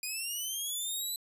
10% pulse linear sweep, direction up, 2448 to 4017 Hz, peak -26 dBFS, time 0.03-1.16 s, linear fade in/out 2 ms, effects resampled to 32000 Hz

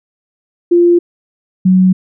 sine tone pair in turn, 347 / 185.79 Hz, F4 / F#3, -11 / +7 cents, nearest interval major seventh, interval 1082 cents, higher first, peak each -5 dBFS, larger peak neither, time 0.71-0.99 / 1.65-1.93 s, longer neither, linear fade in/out 10 ms, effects none

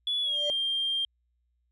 sine tone with pitch glide, 3419 to 3190 Hz, G#7 to G7, +50 to +30 cents, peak -25 dBFS, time 0.07-1.05 s, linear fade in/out 2 ms, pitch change -120 cents, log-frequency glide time 0.22-0.39 s
sine tone with exponential growth, 587.3 Hz, D5, in tune, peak -25 dBFS, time 0.19-0.5 s, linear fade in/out 0 ms, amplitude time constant 66 ms
effects tanh soft clip ceiling -21 dBFS + added 60 Hz sine -70 dBFS peak until 1.71 s

